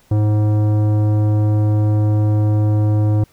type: tone with tanh clipping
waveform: sine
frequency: 105.8 Hz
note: G#2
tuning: 33 cents sharp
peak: -14 dBFS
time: 0.11-3.24 s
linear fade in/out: 5 ms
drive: 14 dB
effects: pink hiss -54 dBFS RMS until 3.32 s